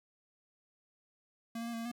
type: tone with pitch steps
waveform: square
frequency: 229.5 / 232.2 / 235.1 / 228.7 / 230.2 / 239.3 Hz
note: A#3 / A#3 / A#3 / A#3 / A#3 / A#3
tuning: -27 / -7 / +15 / -33 / -22 / +46 cents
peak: -38 dBFS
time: 1.55-1.916 s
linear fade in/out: 5 ms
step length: 61 ms
effects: none